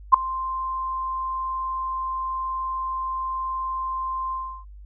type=tone with ADSR envelope; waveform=sine; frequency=1046.5 Hz; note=C6; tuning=in tune; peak=-4 dBFS; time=0.12-4.65 s; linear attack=22 ms; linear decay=3 ms; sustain=-21 dB; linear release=330 ms; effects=added 50 Hz sine -40 dBFS peak until 4.85 s